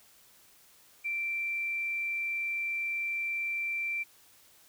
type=tone; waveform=sine; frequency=2349 Hz; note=D7; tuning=in tune; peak=-30 dBFS; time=1.04-4.04 s; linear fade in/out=20 ms; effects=white hiss -60 dBFS RMS until 4.68 s